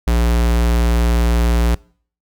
square tone, 58.6 Hz, A#1, 10 cents sharp, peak -13 dBFS, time 0.07-1.75 s, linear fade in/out 5 ms, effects noise-tail reverb RT60 0.5 s tail -24 dB re dry

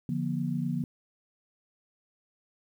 sine chord, Bb major, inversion first, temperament equal with one note detuned, 146.83 / 174.61 / 238.9 Hz, D3 / F3 / Bb3, 0 / 0 / +43 cents, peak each -32 / -32 / -32 dBFS, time 0.09-0.84 s, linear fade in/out 2 ms, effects 10-bit

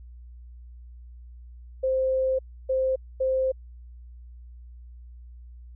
sine tone bursts at uneven times, 523.3 Hz, C5, in tune, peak -21 dBFS, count 3, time 1.83-2.39 / 2.69-2.96 / 3.2-3.52 s, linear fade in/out 10 ms, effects added 60 Hz sine -42 dBFS peak until 5.75 s

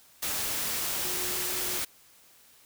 sine tone in noise, 363.5 Hz, F#4, 31 cents flat, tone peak -42 dBFS, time 1.04-1.79 s, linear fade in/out 10 ms, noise white, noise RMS -31 dBFS, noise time 0.22-1.85 s, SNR -14 dB, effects white hiss -58 dBFS RMS until 2.65 s

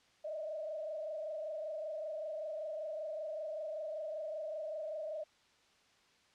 sine tone with frequency modulation, 620 Hz, D#5, 6 cents flat, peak -38 dBFS, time 0.24-5.24 s, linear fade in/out 10 ms, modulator 25.2 Hz, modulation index 1.2, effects white hiss -68 dBFS RMS until 6.34 s + low-pass 5000 Hz 12 dB/octave

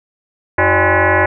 sine tone with frequency modulation, 553 Hz, C#5, 4 cents flat, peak -9 dBFS, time 0.58-1.26 s, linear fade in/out 5 ms, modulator 231 Hz, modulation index 6.4, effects none

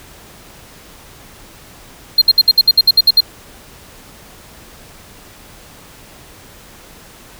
triangle tone bursts, 4203 Hz, C8, 7 cents sharp, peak -3 dBFS, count 11, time 2.18-3.206 s, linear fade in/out 5 ms, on 36 ms, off 63 ms, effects pink hiss -40 dBFS RMS until 7.39 s

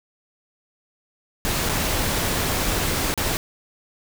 pink noise with dropouts, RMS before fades -23 dBFS, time 1.45-3.37 s, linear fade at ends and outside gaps 0 ms, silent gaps 1.69-1.695 / 3.14-3.176 s, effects none

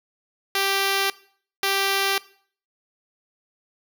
5% pulse tone pair in turn, 392 / 392 Hz, G4 / G4, 0 / 0 cents, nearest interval unison, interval 0 cents, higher neither, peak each -9 dBFS, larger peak neither, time 0.55-1.1 / 1.63-2.18 s, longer neither, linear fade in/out 2 ms, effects noise-tail reverb RT60 0.5 s tail -19 dB re dry

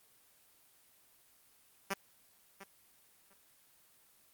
5% pulse tone with echo, 196 Hz, G3, in tune, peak -21 dBFS, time 1.9-1.94 s, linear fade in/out 10 ms, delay 700 ms, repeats 2, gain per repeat -15 dB, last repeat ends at 3.34 s, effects white hiss -66 dBFS RMS until 4.33 s + Opus 24 kbps

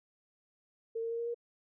sine tone with pitch steps, 454.3 / 458.8 / 463.3 / 467.9 / 472.5 Hz, A#4 / A#4 / A#4 / A#4 / A#4, -45 / -28 / -11 / +6 / +23 cents, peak -33 dBFS, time 0.95-1.345 s, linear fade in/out 10 ms, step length 79 ms, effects none

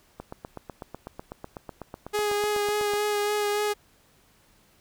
click train, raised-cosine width 1 ms, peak -22 dBFS, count 23, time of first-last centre 0.2-2.936 s, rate 8.04 Hz
sawtooth tone with vibrato, 415.3 Hz, G#4, in tune, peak -20 dBFS, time 2.13-3.74 s, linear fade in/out 20 ms, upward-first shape sine, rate 3.5 Hz, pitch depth 17 cents each way
effects pink hiss -61 dBFS RMS until 4.8 s

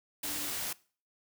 sine tone in noise, 293.7 Hz, D4, in tune, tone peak -45 dBFS, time 0.24-0.49 s, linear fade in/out 5 ms, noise white, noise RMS -36 dBFS, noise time 0.23-0.73 s, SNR -12 dB, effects noise-tail reverb RT60 0.4 s tail -21 dB re dry

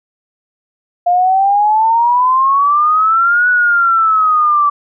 sine exponential two-way sweep, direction up then down, 698.5 to 1480 to 1155 Hz, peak -8 dBFS, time 1.06-4.7 s, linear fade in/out 10 ms, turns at 3.49 s, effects none

